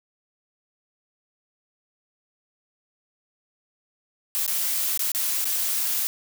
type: noise with dropouts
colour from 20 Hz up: blue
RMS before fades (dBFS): -25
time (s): 4.35-6.07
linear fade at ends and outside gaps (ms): 0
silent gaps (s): 4.464-4.478 / 4.975-4.993 / 5.118-5.148 / 5.444-5.454
effects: none